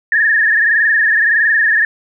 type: tone with frequency modulation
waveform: sine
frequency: 1760 Hz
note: A6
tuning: in tune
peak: -9 dBFS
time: 0.12-1.85 s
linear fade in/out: 2 ms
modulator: 21.6 Hz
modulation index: 4.2
effects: none